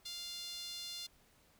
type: tone with high-pass filter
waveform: sawtooth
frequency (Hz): 700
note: F5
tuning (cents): +4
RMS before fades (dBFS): -45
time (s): 0.05-1.07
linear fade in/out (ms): 10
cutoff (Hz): 3900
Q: 3.9
effects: pink hiss -68 dBFS RMS until 1.59 s